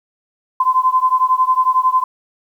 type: beating tone pair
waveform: sine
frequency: 1023 / 1034 Hz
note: C6 / C6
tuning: -39 / -21 cents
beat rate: 11 Hz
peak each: -14 / -15 dBFS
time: 0.6-2.04 s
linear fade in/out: 5 ms
effects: 8-bit